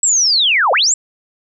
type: linear two-way sweep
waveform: sine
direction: down then up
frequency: 7830 to 468.4 to 7830 Hz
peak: -10 dBFS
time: 0.03-0.94 s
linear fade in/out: 2 ms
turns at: 0.72 s
effects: none